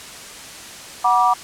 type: chord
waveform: sine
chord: B minor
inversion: second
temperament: equal with one note detuned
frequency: 740 / 962.4 / 1174.7 Hz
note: F#5 / B5 / D6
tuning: 0 / -45 / 0 cents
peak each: -17 dBFS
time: 1.04-1.34 s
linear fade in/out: 10 ms
effects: white hiss -36 dBFS RMS until 1.43 s + low-pass 9000 Hz 12 dB/octave